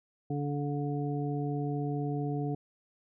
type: harmonic tone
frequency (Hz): 144.4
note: D3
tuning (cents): -29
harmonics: 1 / 2 / 3 / 5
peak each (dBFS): -32 / -35 / -38 / -41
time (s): 0.3-2.55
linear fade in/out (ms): 5
effects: none